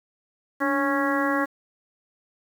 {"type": "harmonic tone with a mistuned harmonic", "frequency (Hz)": 276.4, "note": "C#4", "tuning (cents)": -5, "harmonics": [1, 2, 3, 4, 5, 6, 7], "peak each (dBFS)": [-25, -28, -32, -28, -32, -29, -32], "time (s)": [0.6, 1.46], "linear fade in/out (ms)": 20, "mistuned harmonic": 1, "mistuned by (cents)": 68, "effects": ["8-bit"]}